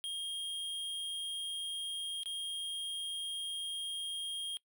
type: tone with dropouts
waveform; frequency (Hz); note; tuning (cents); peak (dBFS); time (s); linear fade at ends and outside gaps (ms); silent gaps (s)
square; 3234; G#7; -47; -37; 0.04-4.57; 0; 2.233-2.258
effects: noise-tail reverb RT60 0.1 s tail -22 dB re dry